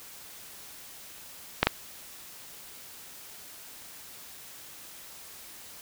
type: clicks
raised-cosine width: 0.3 ms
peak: -3 dBFS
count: 2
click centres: 1.63 / 1.67 s
effects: white hiss -47 dBFS RMS until 5.81 s